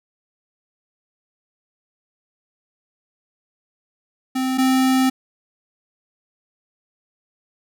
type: tone pair in turn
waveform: square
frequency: 260 / 261 Hz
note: C4 / C4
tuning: -11 / -4 cents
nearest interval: unison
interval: 7 cents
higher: second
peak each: -20 / -15 dBFS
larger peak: second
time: 4.35-4.58 / 4.58-5.1 s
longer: second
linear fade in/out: 10 ms
effects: none